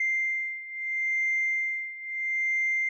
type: beating tone pair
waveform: sine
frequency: 2093 / 2093.76 Hz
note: C7 / C7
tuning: 0 / +1 cents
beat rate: 0.76 Hz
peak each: -30 / -27 dBFS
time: 0-2.89 s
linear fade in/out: 5 ms
effects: tanh soft clip ceiling -19 dBFS